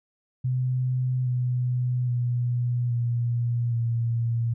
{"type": "tone with pitch steps", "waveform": "sine", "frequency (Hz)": [127.3, 124.54, 121.83, 119.19, 116.6], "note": ["C3", "B2", "B2", "A#2", "A#2"], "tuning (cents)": [-47, 15, -23, 39, 1], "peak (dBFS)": -22, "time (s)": [0.44, 4.54], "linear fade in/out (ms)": 10, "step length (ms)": 820, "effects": []}